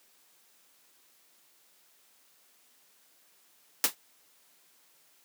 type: noise with exponential decay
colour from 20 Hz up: white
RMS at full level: -19 dBFS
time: 3.84-3.95 s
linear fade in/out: 1 ms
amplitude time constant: 22 ms
effects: white hiss -64 dBFS RMS until 5.24 s + high-pass 200 Hz 12 dB/octave